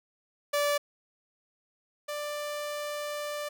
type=tone pair in turn; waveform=sawtooth; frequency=581 / 590.1 Hz; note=D5 / D5; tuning=-19 / +8 cents; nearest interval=unison; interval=27 cents; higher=second; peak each=-21 / -29 dBFS; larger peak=first; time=0.53-0.78 / 2.08-3.49 s; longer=second; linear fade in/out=10 ms; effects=none